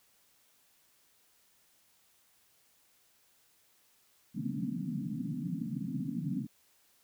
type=band-pass noise; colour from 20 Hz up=white; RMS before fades=-36 dBFS; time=4.34-6.47 s; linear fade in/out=20 ms; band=130 to 280 Hz; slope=96 dB/octave; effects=white hiss -68 dBFS RMS until 7.03 s